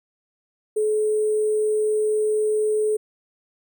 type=tone with sample-and-hold; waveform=sine; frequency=427.9 Hz; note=A4; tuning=48 cents flat; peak=-18 dBFS; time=0.76-2.97 s; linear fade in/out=10 ms; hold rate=8820 Hz; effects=none